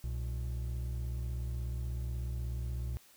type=tone pair together; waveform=triangle; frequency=63.57 / 120 Hz; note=C2 / B2; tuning=-49 / -49 cents; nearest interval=major seventh; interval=1100 cents; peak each=-33 / -38 dBFS; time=0.04-2.97 s; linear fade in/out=0 ms; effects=white hiss -61 dBFS RMS until 3.16 s